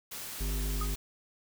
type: noise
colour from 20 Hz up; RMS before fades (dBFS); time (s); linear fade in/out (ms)
white; -41; 0.11-0.96; 10
type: harmonic tone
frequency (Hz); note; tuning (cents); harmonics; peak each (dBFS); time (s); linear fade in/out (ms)
50.3; G1; +45; 1 / 3 / 5 / 7 / 8; -30 / -42 / -44 / -52 / -48; 0.4-0.95; 10
type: tone with exponential decay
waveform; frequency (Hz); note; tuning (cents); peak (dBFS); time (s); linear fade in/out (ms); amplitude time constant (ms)
sine; 1244.5; D#6; 0; -32; 0.81-0.92; 5; 22
effects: none